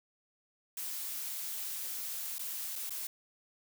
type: noise with dropouts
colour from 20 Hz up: blue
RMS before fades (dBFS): -39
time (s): 0.77-3.07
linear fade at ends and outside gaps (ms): 2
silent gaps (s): 2.383-2.393 / 2.756-2.76 / 2.895-2.906
effects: none